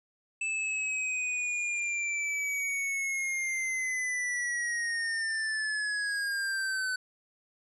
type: linear sweep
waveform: square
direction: down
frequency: 2637 to 1505 Hz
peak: -30 dBFS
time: 0.41-6.96 s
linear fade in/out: 5 ms
effects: resampled to 24000 Hz